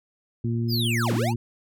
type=harmonic tone; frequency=116.6 Hz; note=A#2; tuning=1 cent sharp; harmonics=1 / 2 / 3; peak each=-24 / -28 / -34 dBFS; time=0.44-1.36 s; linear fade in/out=5 ms
type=linear two-way sweep; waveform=square; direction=down then up; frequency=5230 to 152 to 975 Hz; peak=-26 dBFS; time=0.68-1.34 s; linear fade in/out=50 ms; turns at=1.13 s
effects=none